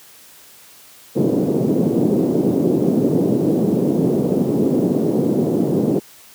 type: band-pass noise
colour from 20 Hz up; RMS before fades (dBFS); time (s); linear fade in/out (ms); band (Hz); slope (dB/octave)
white; -17; 1.15-6; 20; 150 to 400; 24
effects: white hiss -45 dBFS RMS until 6.34 s + high-pass 80 Hz 12 dB/octave